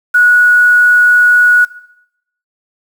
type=tone with quantisation; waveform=sine; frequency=1462 Hz; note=F#6; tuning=21 cents flat; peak=-5 dBFS; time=0.14-1.65 s; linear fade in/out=10 ms; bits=5; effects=noise-tail reverb RT60 0.8 s tail -18 dB re dry